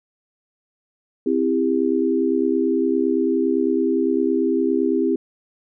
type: chord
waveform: sine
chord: C major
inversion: none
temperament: equal with one note detuned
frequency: 261.6 / 329.6 / 399.3 Hz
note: C4 / E4 / G4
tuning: 0 / 0 / +32 cents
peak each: -21 dBFS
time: 1.26-5.16 s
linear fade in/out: 5 ms
effects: none